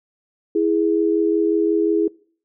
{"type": "tone pair together", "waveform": "sine", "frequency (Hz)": [329.3, 414.9], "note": ["E4", "G#4"], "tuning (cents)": [-2, -2], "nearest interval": "major third", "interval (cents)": 400, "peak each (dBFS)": -18, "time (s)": [0.55, 2.08], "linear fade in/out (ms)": 5, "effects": ["noise-tail reverb RT60 0.5 s tail -24 dB re dry"]}